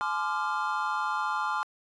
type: tone cluster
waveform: triangle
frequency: 852 / 1034 / 1188 / 1394 Hz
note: G#5 / C6 / D6 / F6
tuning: +44 / -21 / +20 / -4 cents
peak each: -31 dBFS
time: 0.01-1.63 s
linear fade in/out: 0 ms
effects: resampled to 22050 Hz